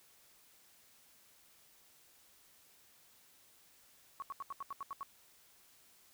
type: tone bursts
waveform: sine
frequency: 1108.7 Hz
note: C#6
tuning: in tune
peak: -39 dBFS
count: 9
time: 4.2-5.03 s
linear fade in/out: 0 ms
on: 22 ms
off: 79 ms
effects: white hiss -65 dBFS RMS until 6.13 s